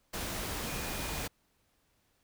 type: tone in noise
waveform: sine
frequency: 2446 Hz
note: D#7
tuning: 30 cents flat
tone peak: -47 dBFS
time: 0.66-1.24 s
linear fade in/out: 10 ms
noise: pink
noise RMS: -37 dBFS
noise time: 0.13-1.28 s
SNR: -13 dB
effects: pink hiss -73 dBFS RMS until 2.23 s